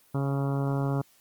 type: harmonic tone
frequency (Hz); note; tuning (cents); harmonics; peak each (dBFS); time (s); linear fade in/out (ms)
138.59; C#3; 0; 1 / 2 / 3 / 4 / 5 / 6 / 7 / 8 / 9 / 10; -26 / -32 / -36 / -38 / -40 / -42 / -43 / -44 / -45 / -46; 0.14-1.02; 10
effects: white hiss -61 dBFS RMS until 1.2 s + Opus 32 kbps